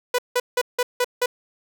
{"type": "tone bursts", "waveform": "sawtooth", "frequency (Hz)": 493.9, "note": "B4", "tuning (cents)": 0, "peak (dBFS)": -14, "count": 6, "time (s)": [0.14, 1.26], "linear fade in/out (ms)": 5, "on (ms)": 45, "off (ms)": 170, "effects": []}